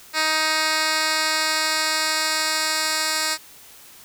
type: tone with band-pass filter sweep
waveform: 10% pulse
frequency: 313.2 Hz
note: D#4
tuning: 11 cents sharp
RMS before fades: -22 dBFS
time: 0.13-3.38 s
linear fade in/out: 50 ms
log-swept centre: 3800 to 6200 Hz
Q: 0.78
effects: white hiss -46 dBFS RMS until 4.04 s